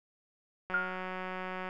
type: click train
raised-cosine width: 0.5 ms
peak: -24 dBFS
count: 184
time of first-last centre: 0.7-1.689 s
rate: 185 Hz
type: tone with exponential decay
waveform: sine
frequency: 1417 Hz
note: F6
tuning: 25 cents sharp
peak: -24 dBFS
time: 0.74-1.09 s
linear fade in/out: 1 ms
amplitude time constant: 74 ms
effects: none